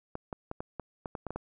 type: clicks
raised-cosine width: 1 ms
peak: -22 dBFS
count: 10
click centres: 0.154 / 0.328 / 0.514 / 0.605 / 0.797 / 1.058 / 1.152 / 1.267 / 1.306 / 1.36 s
effects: none